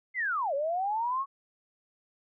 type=linear two-way sweep; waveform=sine; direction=down then up; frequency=2122 to 539 to 1118 Hz; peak=-27 dBFS; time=0.14-1.26 s; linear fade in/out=50 ms; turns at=0.54 s; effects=none